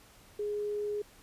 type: tone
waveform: sine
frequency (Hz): 415.6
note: G#4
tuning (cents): +1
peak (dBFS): -31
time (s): 0.39-1.02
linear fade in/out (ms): 5
effects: pink hiss -58 dBFS RMS until 1.22 s + resampled to 32000 Hz